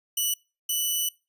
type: tone pair in turn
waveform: 5% pulse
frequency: 2960 / 2973 Hz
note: F#7 / F#7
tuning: 0 / +8 cents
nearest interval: unison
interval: 8 cents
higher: second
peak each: -14 / -15 dBFS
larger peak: first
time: 0.17-0.34 / 0.69-1.09 s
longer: second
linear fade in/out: 5 ms
effects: noise-tail reverb RT60 0.3 s tail -25 dB re dry + resampled to 32000 Hz